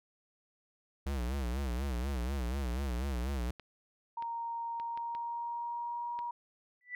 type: tone with vibrato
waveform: square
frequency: 64.5 Hz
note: C2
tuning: 24 cents flat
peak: -33 dBFS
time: 1.06-3.51 s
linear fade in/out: 5 ms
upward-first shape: sine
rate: 4.1 Hz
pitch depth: 160 cents each way
type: clicks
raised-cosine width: 0.3 ms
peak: -32 dBFS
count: 6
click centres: 3.597 / 4.224 / 4.799 / 4.975 / 5.15 / 6.19 s
type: tone with pitch glide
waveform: sine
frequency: 930 to 953.4 Hz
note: A#5 to A#5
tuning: -4 to +39 cents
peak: -35 dBFS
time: 4.17-6.31 s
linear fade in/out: 5 ms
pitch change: +43 cents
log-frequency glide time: 4.76-6.18 s
type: tone with exponential growth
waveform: sine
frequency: 1975.5 Hz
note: B6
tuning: in tune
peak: -34 dBFS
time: 6.81-6.95 s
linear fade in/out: 1 ms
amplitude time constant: 29 ms
effects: none